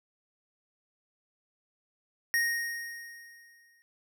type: tone with exponential decay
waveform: square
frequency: 1864.7 Hz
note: A#6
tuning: in tune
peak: -24 dBFS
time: 2.34-3.82 s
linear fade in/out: 0 ms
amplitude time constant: 320 ms
effects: none